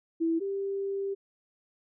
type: tone pair in turn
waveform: sine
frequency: 328.9 / 394.1 Hz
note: E4 / G4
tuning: -4 / +9 cents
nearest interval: minor third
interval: 313 cents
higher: second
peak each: -24 / -29 dBFS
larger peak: first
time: 0.2-0.4 / 0.4-1.15 s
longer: second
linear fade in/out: 20 ms
effects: none